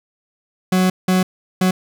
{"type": "tone bursts at uneven times", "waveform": "40% pulse", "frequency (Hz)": 185, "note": "F#3", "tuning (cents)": 0, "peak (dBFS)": -12, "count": 3, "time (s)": [[0.72, 0.9], [1.08, 1.23], [1.61, 1.71]], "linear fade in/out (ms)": 5, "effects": []}